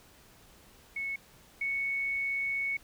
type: tone pair in turn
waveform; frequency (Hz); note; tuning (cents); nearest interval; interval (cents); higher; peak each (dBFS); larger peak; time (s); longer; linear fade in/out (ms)
sine; 2202 / 2216; C#7 / C#7; -12 / -1; unison; 11; second; -32 / -29; second; 0.96-1.16 / 1.61-2.77; second; 5
effects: pink hiss -58 dBFS RMS until 2.83 s